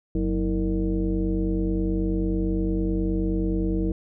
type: tone with frequency modulation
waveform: sine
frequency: 183.9 Hz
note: F#3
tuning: 10 cents flat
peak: -21 dBFS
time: 0.15-3.92 s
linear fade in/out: 2 ms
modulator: 139 Hz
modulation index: 1.6
effects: none